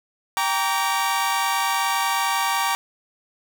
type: chord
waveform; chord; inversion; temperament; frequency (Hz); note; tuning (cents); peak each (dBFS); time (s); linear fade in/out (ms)
sawtooth; G minor; none; equal with one note detuned; 784 / 932.3 / 1151.1; G5 / Bb5 / D6; 0 / 0 / -35; -22 / -20 / -21; 0.37-2.75; 0
effects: none